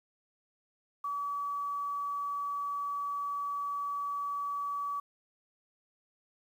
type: tone with quantisation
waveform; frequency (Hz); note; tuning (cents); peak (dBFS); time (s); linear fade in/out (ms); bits
sine; 1143; D6; -47; -32; 1.04-5; 5; 10
effects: none